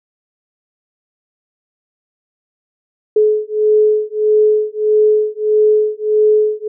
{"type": "beating tone pair", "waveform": "sine", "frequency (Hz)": [426.1, 427.7], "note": ["G#4", "A4"], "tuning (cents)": [44, -49], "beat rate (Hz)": 1.6, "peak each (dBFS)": -13, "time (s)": [3.16, 6.68], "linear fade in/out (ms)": 5, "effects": []}